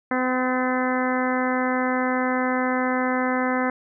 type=harmonic tone with a mistuned harmonic; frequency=255.1 Hz; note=C4; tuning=44 cents flat; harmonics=1 / 2 / 3 / 4 / 5 / 6 / 7 / 8; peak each=-24 / -27 / -29 / -30 / -31 / -32 / -32 / -33 dBFS; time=0.11-3.7 s; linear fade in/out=2 ms; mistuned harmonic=7; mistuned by=-21 cents; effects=none